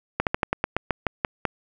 slowing click train, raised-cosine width 0.5 ms, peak -6 dBFS, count 11, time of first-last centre 0.2-1.453 s, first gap 68 ms, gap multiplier 1.13, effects none

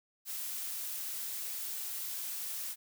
blue noise, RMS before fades -39 dBFS, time 0.25-2.76 s, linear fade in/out 50 ms, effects none

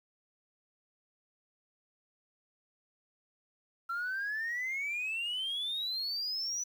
sine exponential sweep, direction up, 1350 to 6000 Hz, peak -31 dBFS, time 3.89-6.64 s, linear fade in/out 10 ms, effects tanh soft clip ceiling -30 dBFS + 10-bit

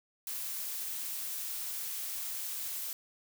blue noise, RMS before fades -38 dBFS, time 0.27-2.93 s, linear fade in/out 2 ms, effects none

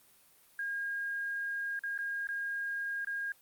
sine tone with dropouts, 1623 Hz, G#6, 40 cents flat, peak -33 dBFS, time 0.59-3.32 s, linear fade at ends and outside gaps 2 ms, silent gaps 1.792-1.836 / 1.978-1.988 / 2.271-2.288 / 3.047-3.071 s, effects white hiss -63 dBFS RMS until 3.41 s + Opus 32 kbps

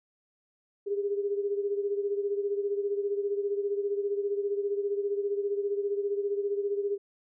sine beating tone pair, 402.1 / 417.1 Hz, G4 / G#4, +44 / +7 cents, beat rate 15 Hz, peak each -28 / -34 dBFS, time 0.86-6.98 s, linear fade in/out 20 ms, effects none

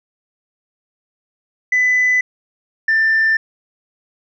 sine tone pair in turn, 2000 / 1781.8 Hz, B6 / A6, +21 / +21 cents, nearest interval major second, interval 200 cents, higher first, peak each -10 dBFS, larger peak neither, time 1.72-2.21 / 2.88-3.37 s, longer neither, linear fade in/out 5 ms, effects tanh soft clip ceiling -9 dBFS

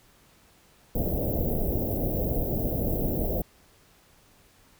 pink band-stop noise, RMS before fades -27 dBFS, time 0.95-3.42 s, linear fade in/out 5 ms, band 670 to 14000 Hz, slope 48 dB/octave, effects pink hiss -59 dBFS RMS until 4.79 s

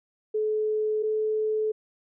sine tone pair in turn, 429.8 / 432.3 Hz, A4 / A4, -41 / -31 cents, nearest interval unison, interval 10 cents, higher second, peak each -23 dBFS, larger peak neither, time 0.34-1.03 / 1.03-1.72 s, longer neither, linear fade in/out 10 ms, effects none

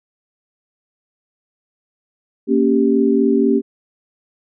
sine chord, G diminished, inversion first, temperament equal, 233.1 / 277.2 / 392 Hz, Bb3 / Db4 / G4, 0 / 0 / 0 cents, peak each -16 dBFS, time 2.47-3.62 s, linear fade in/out 50 ms, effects none

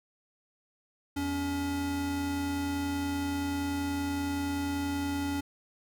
square tone pair together, 84 / 282.5 Hz, E2 / C#4, +33 / +33 cents, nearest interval octave + major sixth, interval 2100 cents, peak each -38 / -31 dBFS, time 1.16-5.41 s, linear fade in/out 10 ms, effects none

